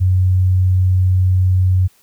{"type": "tone", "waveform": "sine", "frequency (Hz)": 92.5, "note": "F#2", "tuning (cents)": 0, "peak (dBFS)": -10, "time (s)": [0, 1.88], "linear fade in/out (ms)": 20, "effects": ["white hiss -54 dBFS RMS until 2.02 s"]}